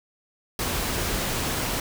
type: noise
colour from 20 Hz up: pink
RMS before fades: -27 dBFS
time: 0.59-1.8 s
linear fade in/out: 2 ms
effects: none